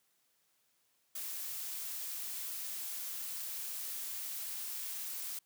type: noise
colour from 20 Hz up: blue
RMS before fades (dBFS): -41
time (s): 1.15-5.39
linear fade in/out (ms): 5
effects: white hiss -75 dBFS RMS until 5.45 s + high-pass 100 Hz 12 dB/octave